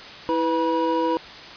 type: tone cluster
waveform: triangle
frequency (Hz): 326.6 / 496.3 / 966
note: E4 / B4 / B5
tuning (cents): -16 / +8 / -39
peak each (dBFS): -22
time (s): 0.29-1.17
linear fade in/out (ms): 0
effects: white hiss -39 dBFS RMS until 1.56 s + resampled to 11025 Hz